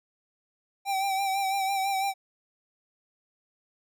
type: tone with vibrato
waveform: square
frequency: 779 Hz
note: G5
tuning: 11 cents flat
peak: -26 dBFS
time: 0.85-2.14 s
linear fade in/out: 50 ms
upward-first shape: sine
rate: 6 Hz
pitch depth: 39 cents each way
effects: none